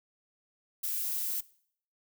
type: noise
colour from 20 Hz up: violet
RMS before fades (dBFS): -33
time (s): 0.83-1.41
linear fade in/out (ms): 10
effects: noise-tail reverb RT60 0.6 s tail -21 dB re dry